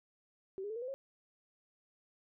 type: tone with pitch steps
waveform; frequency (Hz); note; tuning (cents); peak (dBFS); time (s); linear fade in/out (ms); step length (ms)
sine; 383.6 / 411.1 / 440.6 / 472.3 / 506.2 / 542.5; G4 / G#4 / A4 / A#4 / B4 / C#5; -37 / -18 / +2 / +23 / +43 / -37; -38; 0.58-0.94; 0; 60
effects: none